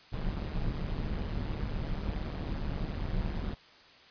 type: noise with amplitude modulation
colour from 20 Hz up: brown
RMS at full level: -30 dBFS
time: 0.12-3.55 s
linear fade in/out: 20 ms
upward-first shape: sine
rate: 150 Hz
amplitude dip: 80%
effects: white hiss -56 dBFS RMS until 4.1 s + resampled to 11025 Hz